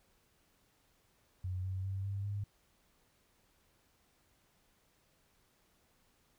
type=tone with pitch steps; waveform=sine; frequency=91.9 / 94.21 / 96.58 / 99.01 / 101.5 Hz; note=F#2 / F#2 / G2 / G2 / G#2; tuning=-11 / +32 / -25 / +18 / -39 cents; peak=-35 dBFS; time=1.44-2.44 s; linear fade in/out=5 ms; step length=200 ms; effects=pink hiss -72 dBFS RMS until 6.38 s